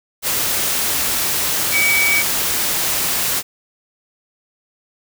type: tone in noise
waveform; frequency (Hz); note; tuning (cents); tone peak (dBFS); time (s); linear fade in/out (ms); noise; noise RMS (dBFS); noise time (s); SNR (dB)
sine; 2276; C#7; +45; -14; 1.71-2.24; 50; white; -19; 0.22-3.43; +2
effects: none